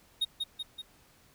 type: tone with echo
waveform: triangle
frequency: 3729 Hz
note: A#7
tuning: in tune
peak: -24 dBFS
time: 0.21-0.25 s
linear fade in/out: 10 ms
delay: 190 ms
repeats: 3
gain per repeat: -4 dB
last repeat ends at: 0.82 s
effects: pink hiss -62 dBFS RMS until 1.34 s